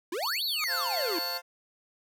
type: exponential two-way sweep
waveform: square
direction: up then down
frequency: 311.1 to 4400 to 311.1 Hz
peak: -31 dBFS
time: 0.12-1.19 s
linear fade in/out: 5 ms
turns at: 0.44 s
type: tone with tremolo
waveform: square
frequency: 4435 Hz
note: C#8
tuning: in tune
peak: -31 dBFS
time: 0.22-1.38 s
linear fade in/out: 10 ms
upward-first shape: triangle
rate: 4.3 Hz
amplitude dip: 25%
type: tone with exponential growth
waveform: square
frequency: 1244.5 Hz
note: D#6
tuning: in tune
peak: -29 dBFS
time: 0.52-0.64 s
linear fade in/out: 0 ms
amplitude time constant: 25 ms
type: chord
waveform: 20% pulse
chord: F major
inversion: second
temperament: equal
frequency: 523.3 / 698.5 / 880 Hz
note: C5 / F5 / A5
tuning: 0 / 0 / 0 cents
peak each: -34 / -33 / -37 dBFS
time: 0.67-1.42 s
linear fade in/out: 50 ms
effects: none